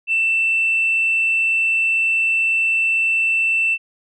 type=tone; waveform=sine; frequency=2671 Hz; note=E7; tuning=22 cents sharp; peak=-14 dBFS; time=0.07-3.78 s; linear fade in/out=50 ms; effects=tanh soft clip ceiling -10 dBFS